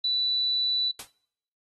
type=tone; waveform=sine; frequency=3966 Hz; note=B7; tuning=7 cents sharp; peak=-23 dBFS; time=0.04-0.91 s; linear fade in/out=5 ms
type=noise with exponential decay; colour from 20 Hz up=white; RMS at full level=-32 dBFS; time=0.99-1.11 s; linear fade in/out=5 ms; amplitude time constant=25 ms
effects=noise-tail reverb RT60 0.7 s tail -25 dB re dry + AAC 32 kbps